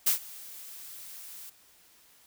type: noise with ADSR envelope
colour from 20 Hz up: blue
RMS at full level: -22 dBFS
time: 0.06-1.5 s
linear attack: 14 ms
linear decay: 110 ms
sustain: -23 dB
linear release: 8 ms
effects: white hiss -60 dBFS RMS until 2.26 s